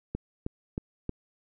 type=click train; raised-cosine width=3 ms; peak=-18 dBFS; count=4; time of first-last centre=0.15-1.093 s; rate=3.18 Hz; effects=none